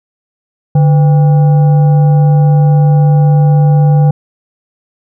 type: tone with frequency modulation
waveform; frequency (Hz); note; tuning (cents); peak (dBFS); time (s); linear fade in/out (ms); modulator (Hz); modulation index
sine; 147.3; D3; +6; -4; 0.75-4.11; 5; 650; 0.33
effects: none